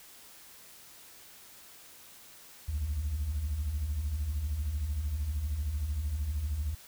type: beating tone pair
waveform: sine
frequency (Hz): 63.3 / 76.3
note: B1 / D#2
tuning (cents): +43 / -33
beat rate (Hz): 13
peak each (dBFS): -36 / -29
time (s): 2.68-6.75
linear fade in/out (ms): 10
effects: tanh soft clip ceiling -26 dBFS + white hiss -53 dBFS RMS until 6.87 s